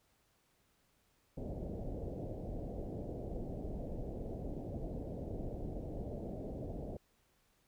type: low-pass noise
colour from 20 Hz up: pink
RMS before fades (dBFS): -42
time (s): 1.37-6.97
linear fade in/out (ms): 5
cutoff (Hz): 680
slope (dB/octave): 48
effects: pink hiss -74 dBFS RMS until 7.67 s